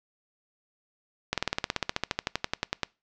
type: slowing click train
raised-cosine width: 0.2 ms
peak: -8 dBFS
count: 22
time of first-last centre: 1.33-2.833 s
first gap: 47 ms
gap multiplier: 1.04
effects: noise-tail reverb RT60 0.3 s tail -25 dB re dry + low-pass 6000 Hz 12 dB/octave